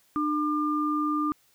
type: tone pair together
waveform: sine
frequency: 300 / 1200 Hz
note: D4 / D6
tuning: +37 / +37 cents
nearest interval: 2 octaves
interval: 2400 cents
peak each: -26 / -27 dBFS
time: 0.16-1.32 s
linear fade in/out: 0 ms
effects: white hiss -64 dBFS RMS until 1.54 s